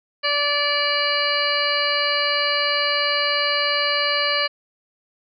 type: harmonic tone with a mistuned harmonic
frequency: 580 Hz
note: D5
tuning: 22 cents flat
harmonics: 1 / 2 / 3 / 4 / 5 / 7 / 8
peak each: -26 / -26 / -26 / -26 / -26 / -26 / -26 dBFS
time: 0.23-4.48 s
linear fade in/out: 20 ms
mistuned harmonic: 7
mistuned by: +35 cents
effects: none